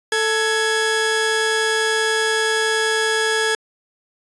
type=tone pair together; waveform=sawtooth; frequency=441.4 / 1675.2 Hz; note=A4 / G#6; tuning=+5 / +15 cents; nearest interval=octave + major seventh; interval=2310 cents; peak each=-16 dBFS; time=0.12-3.55 s; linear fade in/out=2 ms; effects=resampled to 24000 Hz